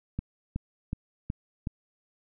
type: click train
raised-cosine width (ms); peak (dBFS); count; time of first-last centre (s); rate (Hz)
5; -18; 5; 0.19-1.671; 2.7
effects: none